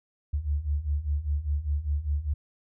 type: beating tone pair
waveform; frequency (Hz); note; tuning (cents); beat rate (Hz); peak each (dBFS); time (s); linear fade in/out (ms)
sine; 70.3 / 75.3; C#2 / D2; +25 / +44; 5; -30 / -27; 0.33-2.34; 10
effects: none